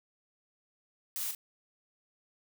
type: noise with echo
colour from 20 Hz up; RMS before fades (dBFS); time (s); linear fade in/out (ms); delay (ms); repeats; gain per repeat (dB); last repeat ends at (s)
blue; -36; 1.16-1.31; 0; 39; 1; -6; 1.349
effects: none